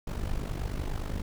brown noise with amplitude modulation, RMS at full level -29 dBFS, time 0.07-1.22 s, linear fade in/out 5 ms, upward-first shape sine, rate 49.8 Hz, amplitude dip 75%, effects none

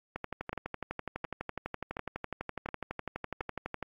two click trains, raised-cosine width 0.5 ms, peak -20 / -20 dBFS, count 5 / 45, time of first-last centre 0.53-3.408 / 0.16-3.827 s, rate 1.39 / 12 Hz, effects AAC 48 kbps

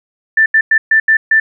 sine tone bursts at uneven times, 1772 Hz, A6, 12 cents sharp, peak -6 dBFS, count 6, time 0.37-0.46 / 0.54-0.61 / 0.71-0.78 / 0.91-1 / 1.08-1.17 / 1.31-1.4 s, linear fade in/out 5 ms, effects none

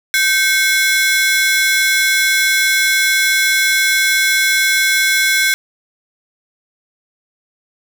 sawtooth ring-modulated tone, 1864.7 Hz, A#6, in tune, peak -5 dBFS, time 0.14-5.54 s, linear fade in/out 0 ms, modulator 313 Hz, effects none

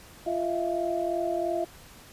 sine tone cluster, 345.6 / 642 / 685 Hz, F4 / E5 / F5, -18 / -46 / -34 cents, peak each -30 dBFS, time 0.26-1.65 s, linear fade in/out 10 ms, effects pink hiss -50 dBFS RMS until 2.12 s + resampled to 32000 Hz

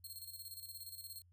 10% pulse tone with tremolo, 4245 Hz, C8, 24 cents sharp, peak -39 dBFS, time 0.04-1.22 s, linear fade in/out 5 ms, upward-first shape square, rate 17 Hz, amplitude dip 60%, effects added 88 Hz sine -64 dBFS peak until 1.32 s

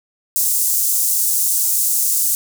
pink high-pass noise, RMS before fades -17 dBFS, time 0.36-2.35 s, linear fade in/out 0 ms, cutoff 7200 Hz, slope 24 dB/octave, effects none

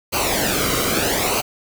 pink noise with flanger, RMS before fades -20 dBFS, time 0.12-1.42 s, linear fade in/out 20 ms, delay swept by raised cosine 0.56 to 1.18 ms, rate 0.78 Hz, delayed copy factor -0.7, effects none

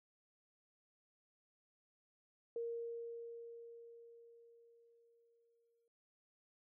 sine tone with exponential decay, 466.2 Hz, A#4, in tune, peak -38 dBFS, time 2.56-5.88 s, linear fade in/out 2 ms, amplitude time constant 720 ms, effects none

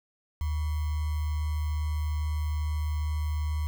sine tone with sample-and-hold, 76.2 Hz, D#2, 36 cents flat, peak -26 dBFS, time 0.41-3.67 s, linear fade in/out 0 ms, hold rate 1050 Hz, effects none

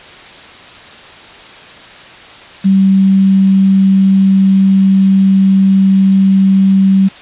sine tone with quantisation, 193 Hz, G3, 27 cents flat, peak -5 dBFS, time 2.64-7.09 s, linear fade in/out 20 ms, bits 5, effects white hiss -34 dBFS RMS until 7.21 s + resampled to 8000 Hz

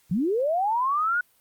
sine linear sweep, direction up, 155.56 to 1480 Hz, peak -21 dBFS, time 0.11-1.21 s, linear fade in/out 5 ms, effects white hiss -63 dBFS RMS until 1.4 s + Opus 48 kbps

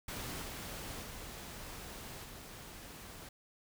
pink noise with level steps, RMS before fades -42 / -44 / -47 / -50 dBFS, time 0.08-3.29 s, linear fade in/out 5 ms, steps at 0.41 / 1.02 / 2.23 s, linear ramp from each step 20 ms, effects none

